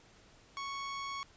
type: tone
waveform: sawtooth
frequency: 1108.7 Hz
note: C#6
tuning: in tune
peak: -34 dBFS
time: 0.57-1.23 s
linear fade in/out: 0 ms
effects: pink hiss -61 dBFS RMS until 1.36 s + resampled to 16000 Hz